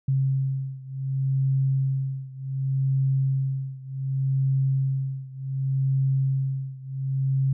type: beating tone pair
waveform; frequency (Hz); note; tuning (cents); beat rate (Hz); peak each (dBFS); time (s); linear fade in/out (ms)
sine; 134.2 / 134.87; C3 / C#3; +44 / -47; 0.67; -24 / -26; 0.08-7.53; 5
effects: none